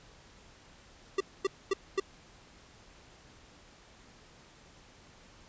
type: tone bursts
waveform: square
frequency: 389.4 Hz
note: G4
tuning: 12 cents flat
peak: -26 dBFS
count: 4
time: 1.18-2 s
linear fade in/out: 5 ms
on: 25 ms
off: 240 ms
effects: pink hiss -57 dBFS RMS until 5.48 s + resampled to 16000 Hz